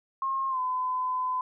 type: tone with pitch glide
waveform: sine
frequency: 1073 to 1014.5 Hz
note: C6 to B5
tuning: +43 to +46 cents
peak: -26 dBFS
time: 0.22-1.41 s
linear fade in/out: 2 ms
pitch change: -97 cents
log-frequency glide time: 0.49-0.59 s
effects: none